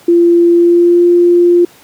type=tone with pitch glide; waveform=sine; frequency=343.2 to 349 Hz; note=F4 to F4; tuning=-30 to -1 cents; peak=-4 dBFS; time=0.08-1.65 s; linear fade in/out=5 ms; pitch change=+29 cents; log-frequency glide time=0.53-1.05 s; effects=pink hiss -42 dBFS RMS until 1.83 s + high-pass 150 Hz 12 dB/octave